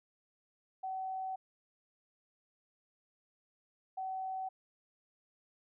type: tone bursts at uneven times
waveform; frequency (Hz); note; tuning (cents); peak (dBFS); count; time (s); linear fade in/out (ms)
sine; 758; F#5; +42; -36; 2; 0.83-1.36 / 3.97-4.49; 10
effects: none